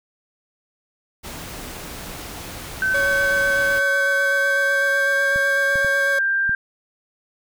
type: noise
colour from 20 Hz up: pink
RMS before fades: -34 dBFS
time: 1.23-3.8 s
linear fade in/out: 20 ms
type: tone with pitch glide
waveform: sine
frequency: 1534 to 1585.3 Hz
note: G6 to G6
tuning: -38 to +19 cents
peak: -17 dBFS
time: 2.82-6.55 s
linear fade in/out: 2 ms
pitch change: +57 cents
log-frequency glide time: 4.2-5.26 s
type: tone with vibrato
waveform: 40% pulse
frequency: 558 Hz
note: C#5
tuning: 11 cents sharp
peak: -22 dBFS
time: 2.94-6.19 s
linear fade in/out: 5 ms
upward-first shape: square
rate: 8 Hz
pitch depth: 9 cents each way
type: clicks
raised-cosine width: 5 ms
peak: -21 dBFS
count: 4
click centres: 5.36 / 5.757 / 5.847 / 6.494 s
effects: none